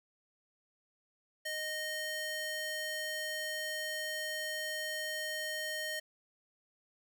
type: tone with high-pass filter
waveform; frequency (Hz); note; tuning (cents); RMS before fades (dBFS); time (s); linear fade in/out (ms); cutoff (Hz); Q
square; 619; D#5; -9; -38; 1.45-6; 10; 1300; 1.2
effects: none